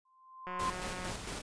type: tone with exponential growth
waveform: sine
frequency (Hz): 1042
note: C6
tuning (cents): -7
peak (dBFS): -29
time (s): 0.05-0.7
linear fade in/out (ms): 5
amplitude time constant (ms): 140
type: click train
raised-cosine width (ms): 0.5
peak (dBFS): -28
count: 117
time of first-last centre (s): 0.47-1.107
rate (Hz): 182
type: noise with tremolo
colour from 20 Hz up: pink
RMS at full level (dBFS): -40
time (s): 0.59-1.42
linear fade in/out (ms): 10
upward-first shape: square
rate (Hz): 4.4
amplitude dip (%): 35
effects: resampled to 22050 Hz